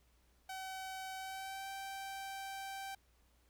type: tone with pitch glide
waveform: sawtooth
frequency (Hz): 760 to 779.1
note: F#5 to G5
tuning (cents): +46 to -11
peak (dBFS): -39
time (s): 0.49-2.95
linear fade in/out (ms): 5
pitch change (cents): +43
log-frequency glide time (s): 1.17-1.69
effects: added 60 Hz sine -70 dBFS peak until 3.49 s + pink hiss -74 dBFS RMS until 3.49 s